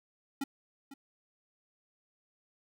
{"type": "tone with echo", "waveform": "square", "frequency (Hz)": 275.4, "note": "C#4", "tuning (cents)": -11, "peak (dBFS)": -32, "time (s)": [0.41, 0.44], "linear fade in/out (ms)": 5, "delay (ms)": 500, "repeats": 1, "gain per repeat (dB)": -14, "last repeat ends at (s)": 0.94, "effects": []}